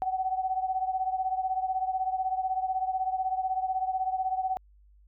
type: beating tone pair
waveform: sine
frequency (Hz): 750 / 766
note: F#5 / G5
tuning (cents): +23 / -40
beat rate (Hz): 16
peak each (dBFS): -28 / -32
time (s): 0.02-4.57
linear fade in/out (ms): 0
effects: added 50 Hz sine -55 dBFS peak until 5.07 s